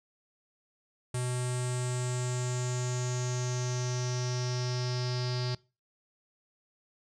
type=tone with low-pass filter sweep; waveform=square; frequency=124.7 Hz; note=B2; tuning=17 cents sharp; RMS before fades=-32 dBFS; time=1.14-5.55 s; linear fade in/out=5 ms; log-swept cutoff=8900 to 4800 Hz; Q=7; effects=noise-tail reverb RT60 0.3 s tail -22 dB re dry